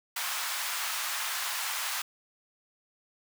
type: high-pass noise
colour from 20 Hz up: pink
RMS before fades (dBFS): -33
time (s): 0.16-2.02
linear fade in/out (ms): 5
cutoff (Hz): 940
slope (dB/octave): 24
effects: none